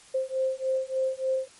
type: beating tone pair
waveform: sine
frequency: 523.3 / 526.7 Hz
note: C5 / C5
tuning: 0 / +11 cents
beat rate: 3.4 Hz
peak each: -28 dBFS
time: 0.14-1.48 s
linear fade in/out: 10 ms
effects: white hiss -53 dBFS RMS until 1.59 s + MP3 48 kbps